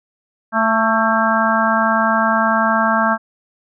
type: harmonic tone with a mistuned harmonic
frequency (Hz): 222.3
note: A3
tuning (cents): +18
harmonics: 1 / 3 / 4 / 5 / 6 / 7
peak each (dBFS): -20 / -20 / -20 / -20 / -20 / -20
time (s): 0.52-3.18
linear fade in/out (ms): 50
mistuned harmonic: 7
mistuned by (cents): +42
effects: none